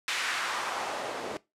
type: noise with band-pass filter sweep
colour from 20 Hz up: white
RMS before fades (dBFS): -33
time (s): 0.08-1.37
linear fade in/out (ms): 0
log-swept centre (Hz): 2100 to 410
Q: 1.3
effects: noise-tail reverb RT60 0.2 s tail -19 dB re dry + low-pass 10000 Hz 12 dB/octave